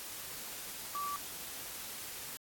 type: tone in noise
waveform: sine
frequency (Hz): 1156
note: D6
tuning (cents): -28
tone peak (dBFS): -35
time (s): 0.95-1.16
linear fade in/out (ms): 0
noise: white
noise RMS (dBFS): -44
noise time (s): 0-2.37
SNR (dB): +6
effects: AAC 64 kbps